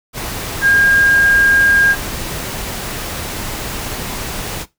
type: tone in noise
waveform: sine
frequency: 1616 Hz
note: G#6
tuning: 48 cents flat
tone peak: -8 dBFS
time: 0.61-1.96 s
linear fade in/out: 50 ms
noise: pink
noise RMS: -24 dBFS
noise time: 0.13-4.66 s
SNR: +13 dB
effects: noise-tail reverb RT60 0.2 s tail -18 dB re dry